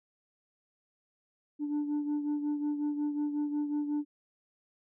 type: beating tone pair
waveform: sine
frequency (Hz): 293.7 / 299.2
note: D4 / D4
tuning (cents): 0 / +32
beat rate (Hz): 5.5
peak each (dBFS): -28 / -35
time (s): 1.59-4.05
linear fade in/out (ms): 50
effects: tanh soft clip ceiling -27 dBFS